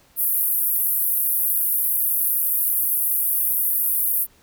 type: band-pass noise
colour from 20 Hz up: white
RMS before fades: -21 dBFS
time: 0.16-4.27 s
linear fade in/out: 50 ms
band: 11000 to 16000 Hz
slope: 48 dB/octave
effects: pink hiss -56 dBFS RMS until 4.42 s